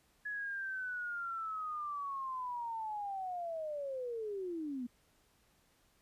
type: linear sweep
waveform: sine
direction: down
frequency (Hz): 1696 to 234.7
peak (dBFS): -37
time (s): 0.25-4.87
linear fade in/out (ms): 10
effects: pink hiss -71 dBFS RMS until 6.01 s + resampled to 32000 Hz